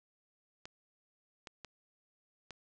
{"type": "clicks", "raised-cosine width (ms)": 0.2, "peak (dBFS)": -28, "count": 4, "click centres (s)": [0.655, 1.472, 1.647, 2.507], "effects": ["resampled to 16000 Hz", "9-bit"]}